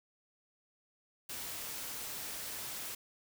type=noise; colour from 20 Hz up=white; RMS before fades=-42 dBFS; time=1.29-2.95 s; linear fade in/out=5 ms; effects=none